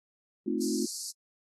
sine chord, F dominant seventh, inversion first, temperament equal with one note detuned, 220 / 261.6 / 311.1 / 354.7 Hz, A3 / C4 / Eb4 / F4, 0 / 0 / 0 / +27 cents, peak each -33 dBFS, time 0.46-0.86 s, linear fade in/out 10 ms
pink high-pass noise, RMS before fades -36 dBFS, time 0.6-1.12 s, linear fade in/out 20 ms, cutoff 4400 Hz, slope 96 dB/octave
effects low-pass 10000 Hz 12 dB/octave + AAC 32 kbps

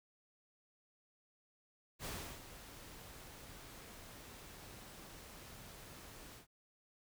pink noise with ADSR envelope, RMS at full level -43 dBFS, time 1.99-6.47 s, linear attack 61 ms, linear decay 350 ms, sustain -11 dB, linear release 110 ms, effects none

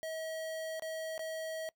square tone with dropouts, 640 Hz, D#5, 49 cents sharp, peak -38 dBFS, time 0.03-1.69 s, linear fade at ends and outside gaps 0 ms, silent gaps 0.796-0.822 / 1.179-1.193 s, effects noise-tail reverb RT60 0.1 s tail -23 dB re dry

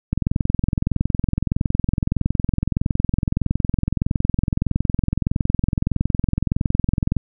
click train, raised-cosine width 5 ms, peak -6 dBFS, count 153, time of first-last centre 0.13-7.167 s, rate 21.6 Hz, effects none

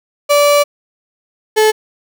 35% pulse tone pair in turn, 580 / 432.8 Hz, D5 / A4, -22 / -29 cents, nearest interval perfect fourth, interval 507 cents, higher first, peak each -6 dBFS, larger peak neither, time 0.29-0.64 / 1.56-1.72 s, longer first, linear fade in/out 20 ms, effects none

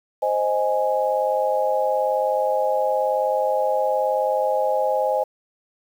sine chord, Ab major, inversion first, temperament equal, 523.3 / 622.3 / 830.6 Hz, C5 / Eb5 / Ab5, 0 / 0 / 0 cents, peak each -22 / -23 / -23 dBFS, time 0.22-5.24 s, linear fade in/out 10 ms, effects 8-bit

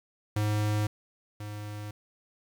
square tone pair in turn, 105.5 / 104.71 Hz, G#2 / G#2, +28 / +15 cents, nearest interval unison, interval 13 cents, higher first, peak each -26 / -36 dBFS, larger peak first, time 0.36-0.87 / 1.4-1.91 s, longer neither, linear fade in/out 5 ms, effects 9-bit

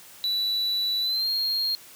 triangle tone with pitch glide, 3951 to 4235 Hz, B7 to C8, 0 to +20 cents, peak -22 dBFS, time 0.24-1.75 s, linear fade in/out 0 ms, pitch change +120 cents, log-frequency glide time 1.01-1.29 s, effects white hiss -48 dBFS RMS until 1.95 s + high-pass 80 Hz 12 dB/octave

